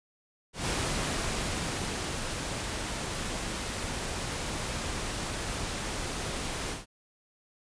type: noise with ADSR envelope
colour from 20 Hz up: pink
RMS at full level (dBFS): -30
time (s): 0.53-6.86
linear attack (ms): 140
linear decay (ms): 1500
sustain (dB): -4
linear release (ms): 160
effects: resampled to 22050 Hz